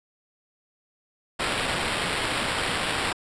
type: noise with sample-and-hold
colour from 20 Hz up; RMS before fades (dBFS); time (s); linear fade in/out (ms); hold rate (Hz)
white; -27; 1.39-3.13; 10; 6300
effects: resampled to 22050 Hz